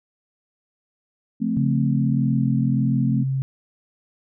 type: chord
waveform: sine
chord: F major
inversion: none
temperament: equal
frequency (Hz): 174.61 / 220 / 261.6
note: F3 / A3 / C4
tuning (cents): 0 / 0 / 0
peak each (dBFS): -28 / -22 / -25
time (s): 1.4-3.24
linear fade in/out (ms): 20
type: tone with pitch glide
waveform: sine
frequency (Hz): 140 to 133.99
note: C#3 to C3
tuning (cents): +18 to +42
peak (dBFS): -20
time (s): 1.57-3.42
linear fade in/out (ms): 0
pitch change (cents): -76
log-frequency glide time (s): 1.93-2.47
effects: none